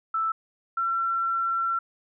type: tone pair in turn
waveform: sine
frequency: 1321 / 1354.2 Hz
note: E6 / E6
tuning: +3 / +46 cents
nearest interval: unison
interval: 43 cents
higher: second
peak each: -23 / -23 dBFS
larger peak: neither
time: 0.14-0.32 / 0.77-1.79 s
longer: second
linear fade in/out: 5 ms
effects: none